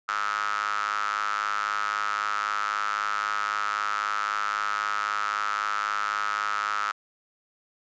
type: tone with high-pass filter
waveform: square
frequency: 51.91 Hz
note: G#1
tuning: in tune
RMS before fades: -28 dBFS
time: 0.08-6.92 s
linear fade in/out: 10 ms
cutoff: 1300 Hz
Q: 8.4
effects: resampled to 16000 Hz